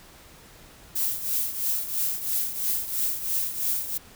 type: noise with tremolo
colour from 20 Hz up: violet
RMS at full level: -24 dBFS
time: 0.95-3.98 s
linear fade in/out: 10 ms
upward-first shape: triangle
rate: 3 Hz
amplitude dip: 75%
effects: pink hiss -50 dBFS RMS until 4.15 s